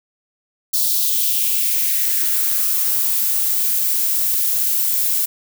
violet noise with high-pass filter sweep, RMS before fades -18 dBFS, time 0.73-5.26 s, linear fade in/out 10 ms, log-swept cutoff 4400 to 200 Hz, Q 2.6, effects none

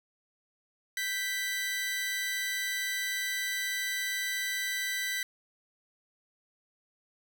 sawtooth tone pair together, 1561 / 1975.5 Hz, G6 / B6, -8 / 0 cents, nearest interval major third, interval 408 cents, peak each -34 / -28 dBFS, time 0.97-5.23 s, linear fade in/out 2 ms, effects none

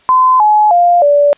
sine tone with pitch steps, 1025 / 847.1 / 700.1 / 578.6 Hz, C6 / G#5 / F5 / D5, -36 / +34 / +4 / -26 cents, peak -5 dBFS, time 0.09-1.33 s, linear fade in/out 0 ms, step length 310 ms, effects white hiss -48 dBFS RMS until 1.37 s + resampled to 8000 Hz

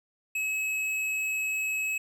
triangle tone with tanh clipping, 2571 Hz, E7, 44 cents flat, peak -29 dBFS, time 0.35-1.98 s, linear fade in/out 5 ms, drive 16 dB, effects none

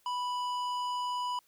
triangle tone with tanh clipping, 987.8 Hz, B5, in tune, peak -33 dBFS, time 0.06-1.39 s, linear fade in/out 2 ms, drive 17 dB, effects white hiss -68 dBFS RMS until 1.47 s

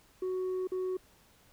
sine tone with dropouts, 370.8 Hz, F#4, 4 cents sharp, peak -28 dBFS, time 0.22-0.97 s, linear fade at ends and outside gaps 5 ms, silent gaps 0.673-0.718 s, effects tanh soft clip ceiling -30 dBFS + pink hiss -63 dBFS RMS until 1.52 s

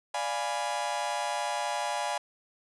40% pulse chord, D diminished seventh, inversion none, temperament equal, 587.3 / 698.5 / 830.6 / 987.8 Hz, D5 / F5 / Ab5 / Cb6, 0 / 0 / 0 / 0 cents, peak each -36 / -35 / -32 / -35 dBFS, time 0.14-2.18 s, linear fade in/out 5 ms, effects resampled to 24000 Hz

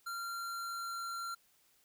square tone with pitch glide, 1380 to 1372.1 Hz, F6 to F6, -21 to -31 cents, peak -39 dBFS, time 0.06-1.35 s, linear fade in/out 10 ms, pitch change -10 cents, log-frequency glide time 0.22-1.02 s, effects white hiss -70 dBFS RMS until 1.84 s

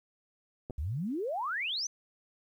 clicks, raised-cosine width 2 ms, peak -27 dBFS, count 2, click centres 0.699 / 0.707 s
sine exponential sweep, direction up, 64.7 to 6280 Hz, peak -31 dBFS, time 0.78-1.87 s, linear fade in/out 5 ms
effects 11-bit

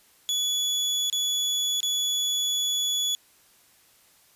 30% pulse tone with dropouts, 3410 Hz, G#7, 45 cents sharp, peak -21 dBFS, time 0.29-3.15 s, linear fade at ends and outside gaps 0 ms, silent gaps 1.099-1.127 / 1.804-1.83 s, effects white hiss -59 dBFS RMS until 4.35 s + resampled to 32000 Hz

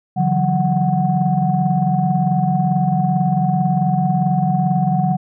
sine tone cluster, 144.4 / 169 / 187 / 741 Hz, D3 / E3 / F#3 / F#5, -29 / +43 / +19 / +2 cents, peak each -19 dBFS, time 0.16-5.17 s, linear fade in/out 20 ms, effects tanh soft clip ceiling -4 dBFS

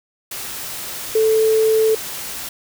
sine tone in noise, 440 Hz, A4, in tune, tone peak -12 dBFS, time 1.15-1.95 s, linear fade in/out 5 ms, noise white, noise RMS -29 dBFS, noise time 0.31-2.49 s, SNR +14 dB, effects none

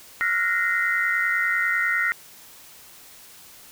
sine tone cluster, 1377 / 1447 / 1866 / 2054 Hz, F6 / F#6 / A#6 / C7, -25 / -39 / +1 / -33 cents, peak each -28 / -27 / -23 / -26 dBFS, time 0.21-2.12 s, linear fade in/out 0 ms, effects white hiss -47 dBFS RMS until 3.71 s

